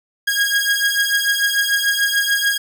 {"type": "beating tone pair", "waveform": "sawtooth", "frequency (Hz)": [1634, 1640.8], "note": ["G#6", "G#6"], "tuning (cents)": [-29, -21], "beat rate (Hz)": 6.8, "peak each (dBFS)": -15, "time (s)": [0.27, 2.58], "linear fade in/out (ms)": 10, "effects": []}